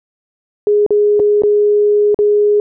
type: tone with dropouts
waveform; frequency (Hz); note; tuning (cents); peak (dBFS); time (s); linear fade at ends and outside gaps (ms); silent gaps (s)
sine; 415.3; G#4; 0; -8; 0.67-2.6; 1; 0.864-0.906 / 1.195-1.199 / 1.421-1.435 / 2.145-2.189
effects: none